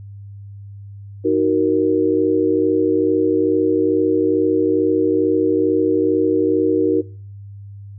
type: chord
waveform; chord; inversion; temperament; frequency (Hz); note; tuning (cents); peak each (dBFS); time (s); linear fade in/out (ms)
sine; D# minor; none; just; 311.1 / 373.4 / 466.7; D#4 / F#4 / A#4; 0 / +16 / +2; -18; 1.24-7.02; 20
effects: noise-tail reverb RT60 0.5 s tail -25 dB re dry + added 100 Hz sine -33 dBFS peak until 7.98 s